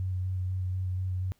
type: tone with vibrato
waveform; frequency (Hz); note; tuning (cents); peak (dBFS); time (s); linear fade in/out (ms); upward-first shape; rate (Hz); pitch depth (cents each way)
sine; 92.5; F#2; 0; -28; 0-1.32; 0; square; 4.1; 14
effects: pink hiss -68 dBFS RMS until 1.39 s